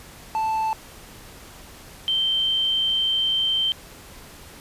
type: tone pair in turn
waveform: triangle / sine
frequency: 880 / 3122 Hz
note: A5 / G7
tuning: 0 / -8 cents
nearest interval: octave + minor seventh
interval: 2192 cents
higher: second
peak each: -19 dBFS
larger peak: neither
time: 0.35-0.73 / 2.08-3.72 s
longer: second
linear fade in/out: 0 ms
effects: pink hiss -44 dBFS RMS until 4.6 s + resampled to 32000 Hz